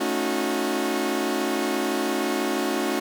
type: chord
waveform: sawtooth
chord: D# half-diminished seventh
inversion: second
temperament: equal with one note detuned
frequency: 220 / 277.2 / 311.1 / 363.2 Hz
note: A3 / C#4 / D#4 / F#4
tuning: 0 / 0 / 0 / -32 cents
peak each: -27 / -24 / -26 / -23 dBFS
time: 0-3 s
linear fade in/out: 10 ms
effects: none